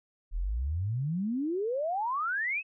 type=exponential sweep; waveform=sine; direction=up; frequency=36.71 to 2652 Hz; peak=-28 dBFS; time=0.31-2.63 s; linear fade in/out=50 ms; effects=none